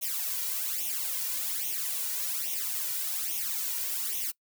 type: noise with flanger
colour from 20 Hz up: blue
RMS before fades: -32 dBFS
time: 0.01-4.32 s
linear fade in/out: 20 ms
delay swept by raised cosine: 0.32 to 2.12 ms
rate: 1.2 Hz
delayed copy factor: +0.8
effects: noise-tail reverb RT60 0.1 s tail -23 dB re dry